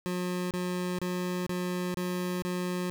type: tone bursts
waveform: 25% pulse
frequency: 180 Hz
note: F#3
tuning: 47 cents flat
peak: -26 dBFS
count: 6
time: 0.06-2.9 s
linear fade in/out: 0 ms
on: 450 ms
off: 28 ms
effects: none